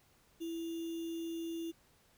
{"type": "tone with sample-and-hold", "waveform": "sine", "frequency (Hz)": 331.9, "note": "E4", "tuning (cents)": 12, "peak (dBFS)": -37, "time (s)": [0.4, 1.72], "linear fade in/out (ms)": 20, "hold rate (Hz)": 3150, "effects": ["pink hiss -68 dBFS RMS until 2.17 s"]}